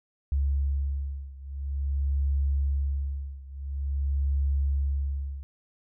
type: beating tone pair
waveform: sine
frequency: 69.3 / 69.78 Hz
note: C#2 / C#2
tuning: 0 / +12 cents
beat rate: 0.48 Hz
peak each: -27 / -29 dBFS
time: 0.32-5.43 s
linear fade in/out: 0 ms
effects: none